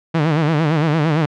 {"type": "tone with vibrato", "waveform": "sawtooth", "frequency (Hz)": 155.6, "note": "D#3", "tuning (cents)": 0, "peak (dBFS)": -10, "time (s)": [0.14, 1.26], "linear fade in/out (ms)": 10, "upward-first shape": "sine", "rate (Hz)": 8.8, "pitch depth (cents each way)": 120, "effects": ["low-pass 3000 Hz 12 dB/octave"]}